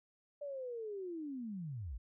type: linear sweep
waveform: sine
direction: down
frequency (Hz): 587.3 to 47.63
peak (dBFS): -40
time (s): 0.41-1.98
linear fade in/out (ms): 10
effects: none